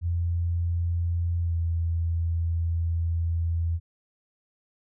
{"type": "tone with pitch glide", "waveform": "sine", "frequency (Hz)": [85.6, 83.64], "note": ["F2", "E2"], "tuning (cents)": [-34, 26], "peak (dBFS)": -23, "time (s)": [0.01, 3.8], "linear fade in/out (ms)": 50, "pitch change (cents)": -40, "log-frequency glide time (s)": [1.42, 1.55], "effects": []}